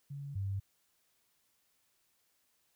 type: tone pair in turn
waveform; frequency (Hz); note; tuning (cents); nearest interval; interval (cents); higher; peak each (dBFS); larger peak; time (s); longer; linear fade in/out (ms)
sine; 141.2 / 97.98; C#3 / G2; +32 / 0; tritone; 632; first; -40 / -33; second; 0.1-0.35 / 0.35-0.6; neither; 10
effects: white hiss -75 dBFS RMS until 2.75 s